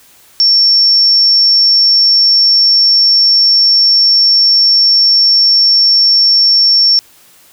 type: tone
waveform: sine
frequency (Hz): 5450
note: F8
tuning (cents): -43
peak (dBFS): -5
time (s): 0.4-6.99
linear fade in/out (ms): 0
effects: white hiss -44 dBFS RMS until 7.52 s